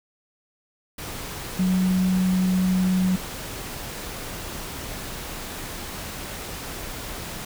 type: tone in noise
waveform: sine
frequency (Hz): 185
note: F#3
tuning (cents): 0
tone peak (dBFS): -18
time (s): 1.59-3.16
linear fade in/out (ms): 5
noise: pink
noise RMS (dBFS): -34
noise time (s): 0.98-7.45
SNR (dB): +13
effects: none